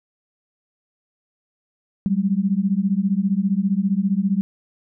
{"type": "beating tone pair", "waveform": "sine", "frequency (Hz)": [188.2, 203.2], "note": ["F#3", "G#3"], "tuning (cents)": [30, -38], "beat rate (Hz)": 15, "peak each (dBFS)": -20, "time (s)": [2.06, 4.41], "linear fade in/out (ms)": 0, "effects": []}